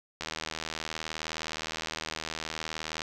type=click train; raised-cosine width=0.2 ms; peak=-16 dBFS; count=224; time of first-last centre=0.21-3.019 s; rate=79.4 Hz; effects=none